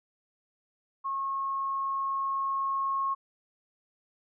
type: tone with level ramp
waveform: sine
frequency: 1088 Hz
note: C#6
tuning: 33 cents flat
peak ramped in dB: -29 to -26 dBFS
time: 1.04-3.15 s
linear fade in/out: 20 ms
effects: none